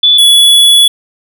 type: tone pair in turn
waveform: sine / square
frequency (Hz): 3462 / 3406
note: A7 / G#7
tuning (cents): -29 / +43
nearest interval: unison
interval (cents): 28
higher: first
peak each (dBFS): -3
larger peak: neither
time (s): 0.03-0.18 / 0.18-0.88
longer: second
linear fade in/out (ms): 5
effects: none